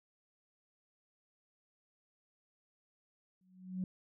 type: tone with exponential growth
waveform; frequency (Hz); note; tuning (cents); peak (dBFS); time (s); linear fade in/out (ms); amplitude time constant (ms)
sine; 185; F#3; 0; -31; 3.41-3.84; 2; 92
effects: tanh soft clip ceiling -28 dBFS